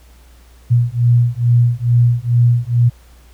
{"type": "beating tone pair", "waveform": "sine", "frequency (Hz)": [118.9, 121.2], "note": ["A#2", "B2"], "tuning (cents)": [35, -32], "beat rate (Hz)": 2.3, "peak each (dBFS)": -13, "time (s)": [0.7, 2.9], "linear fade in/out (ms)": 20, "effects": ["added 60 Hz sine -42 dBFS peak until 3.33 s", "pink hiss -51 dBFS RMS until 3.33 s"]}